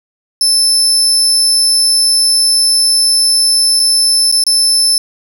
30% pulse tone with dropouts, 5274 Hz, E8, in tune, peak -4 dBFS, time 0.41-4.98 s, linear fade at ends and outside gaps 1 ms, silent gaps 3.795-3.799 / 4.315-4.324 / 4.438-4.466 s, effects none

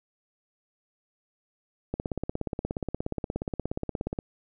click train, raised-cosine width 2 ms, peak -16 dBFS, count 39, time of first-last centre 1.94-4.189 s, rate 16.9 Hz, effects none

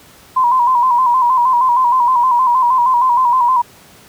sine tone with vibrato, 994 Hz, B5, 11 cents sharp, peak -9 dBFS, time 0.36-3.62 s, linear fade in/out 10 ms, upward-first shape square, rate 6.4 Hz, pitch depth 64 cents each way, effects pink hiss -43 dBFS RMS until 4.08 s + high-pass 80 Hz 12 dB/octave

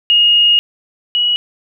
sine tone pair in turn, 2862 / 2917 Hz, F7 / F#7, +42 / -25 cents, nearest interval unison, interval 33 cents, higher second, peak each -7 / -11 dBFS, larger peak first, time 0.1-0.59 / 1.15-1.36 s, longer first, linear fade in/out 0 ms, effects none

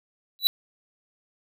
square tone with exponential growth, 3951 Hz, B7, in tune, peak -12 dBFS, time 0.39-0.47 s, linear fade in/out 0 ms, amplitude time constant 16 ms, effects none

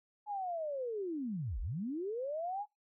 sine linear two-way sweep, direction down then up, 852 to 36.12 to 852 Hz, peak -35 dBFS, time 0.26-2.66 s, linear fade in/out 50 ms, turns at 1.6 s, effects noise-tail reverb RT60 0.2 s tail -23 dB re dry

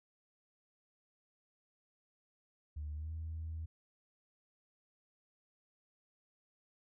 sine tone with pitch glide, 75 to 80.38 Hz, D2 to E2, +37 to -43 cents, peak -38 dBFS, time 2.76-3.66 s, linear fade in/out 10 ms, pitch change +120 cents, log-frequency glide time 2.94-3.12 s, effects tanh soft clip ceiling -35 dBFS

